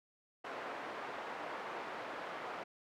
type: band-pass noise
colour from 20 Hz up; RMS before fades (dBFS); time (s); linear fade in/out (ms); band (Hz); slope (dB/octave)
pink; -44; 0.44-2.64; 10; 520 to 1600; 12
effects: none